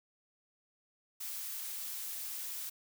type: noise with high-pass filter sweep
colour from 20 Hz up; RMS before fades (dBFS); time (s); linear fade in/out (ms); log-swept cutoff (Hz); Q
blue; -41; 1.2-2.7; 10; 770 to 450; 0.76
effects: none